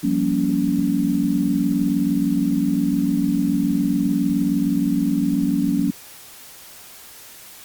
sine chord, G half-diminished seventh, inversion third, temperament just, 176.4 / 196 / 235.2 / 282.2 Hz, F3 / G3 / Bb3 / Db4, +18 / 0 / +16 / +31 cents, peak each -24 / -24 / -23 / -20 dBFS, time 0.03-5.91 s, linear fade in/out 10 ms, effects white hiss -42 dBFS RMS until 7.64 s + Opus 48 kbps

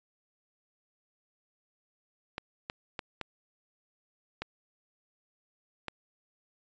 clicks, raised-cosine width 0.3 ms, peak -19 dBFS, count 6, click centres 2.381 / 2.699 / 2.992 / 3.213 / 4.42 / 5.883 s, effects resampled to 16000 Hz

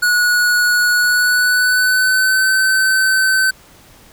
square tone with pitch glide, 1461 to 1531.9 Hz, F#6 to G6, -22 to -40 cents, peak -12 dBFS, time 0.02-3.51 s, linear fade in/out 10 ms, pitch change +82 cents, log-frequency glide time 0.94-2.51 s, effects pink hiss -45 dBFS RMS until 4.12 s

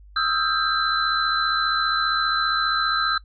sine tone cluster, 1264 / 1339 / 1587 / 4031 Hz, D#6 / E6 / G6 / B7, +27 / +27 / +21 / +35 cents, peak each -25 dBFS, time 0.16-3.18 s, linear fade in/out 5 ms, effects noise-tail reverb RT60 0.1 s tail -20 dB re dry + added 50 Hz sine -44 dBFS peak until 3.24 s

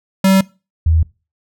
square / sine tone pair in turn, 191.8 / 80.64 Hz, G3 / E2, -37 / -38 cents, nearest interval octave + minor third, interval 1501 cents, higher first, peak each -9 dBFS, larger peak neither, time 0.24-0.41 / 0.86-1.03 s, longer neither, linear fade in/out 5 ms, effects noise-tail reverb RT60 0.3 s tail -22 dB re dry

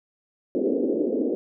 pink band-pass noise, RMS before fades -24 dBFS, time 0.55-1.35 s, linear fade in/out 0 ms, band 240 to 510 Hz, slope 48 dB/octave, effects none

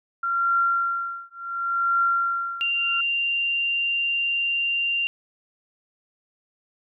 sine tone with tremolo, 1376 Hz, F6, 26 cents flat, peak -17 dBFS, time 0.23-3.01 s, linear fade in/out 5 ms, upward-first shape triangle, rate 0.7 Hz, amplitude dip 100%
sine tone with vibrato, 2779 Hz, F7, 9 cents flat, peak -21 dBFS, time 2.61-5.07 s, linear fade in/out 0 ms, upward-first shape sine, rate 20 Hz, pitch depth 8 cents each way
effects none

